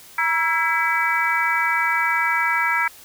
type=tone cluster; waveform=sine; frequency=953 / 1334 / 1641 / 1997 / 2293 Hz; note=A#5 / E6 / G#6 / B6 / D7; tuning=+38 / +20 / -21 / +19 / -42 cents; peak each=-24 dBFS; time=0.18-2.88 s; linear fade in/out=5 ms; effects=white hiss -45 dBFS RMS until 3.04 s